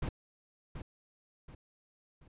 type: noise with echo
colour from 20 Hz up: brown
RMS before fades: -34 dBFS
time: 0.02-0.09 s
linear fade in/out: 5 ms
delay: 730 ms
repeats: 3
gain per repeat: -8 dB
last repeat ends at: 2.28 s
effects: resampled to 8000 Hz